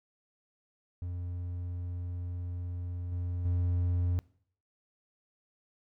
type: tone with level steps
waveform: triangle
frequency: 88.4 Hz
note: F2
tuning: 22 cents sharp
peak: -32 / -29 / -24 dBFS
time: 1.02-4.19 s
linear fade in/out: 0 ms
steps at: 3.12 / 3.45 s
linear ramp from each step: 2 ms
effects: noise-tail reverb RT60 0.6 s tail -23 dB re dry